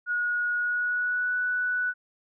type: tone with pitch glide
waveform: sine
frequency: 1450 to 1482.2 Hz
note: F#6 to F#6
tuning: -35 to +3 cents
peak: -24 dBFS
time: 0.06-1.94 s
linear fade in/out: 50 ms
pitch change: +38 cents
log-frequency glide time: 0.57-1.36 s
effects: none